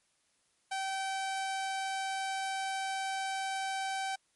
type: tone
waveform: sawtooth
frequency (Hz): 772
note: G5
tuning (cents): -27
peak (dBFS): -29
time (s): 0.71-4.16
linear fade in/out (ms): 10
effects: white hiss -73 dBFS RMS until 4.35 s + MP3 48 kbps